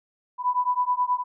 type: beating tone pair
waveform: sine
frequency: 987.8 / 997.2 Hz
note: B5 / B5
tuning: 0 / +16 cents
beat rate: 9.4 Hz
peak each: -24 dBFS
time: 0.38-1.24 s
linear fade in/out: 50 ms
effects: none